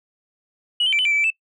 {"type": "tone with pitch steps", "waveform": "sine", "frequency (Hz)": [2920, 3087, 2336, 3019, 2344, 2303, 2328, 2638], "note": ["F#7", "G7", "D7", "F#7", "D7", "D7", "D7", "E7"], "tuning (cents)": [-24, -27, -10, 34, -4, -34, -16, 1], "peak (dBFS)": -15, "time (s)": [0.8, 1.304], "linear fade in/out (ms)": 5, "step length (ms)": 63, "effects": ["noise-tail reverb RT60 0.1 s tail -22 dB re dry", "tanh soft clip ceiling -13 dBFS"]}